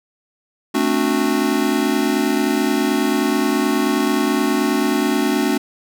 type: chord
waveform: square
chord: D dominant seventh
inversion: second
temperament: just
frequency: 220.2 / 264.3 / 293.7 / 367.1 Hz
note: A3 / C4 / D4 / F#4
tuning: +2 / +18 / 0 / -14 cents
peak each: -23 / -22 / -21 / -23 dBFS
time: 0.74-5.58 s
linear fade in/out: 10 ms
effects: none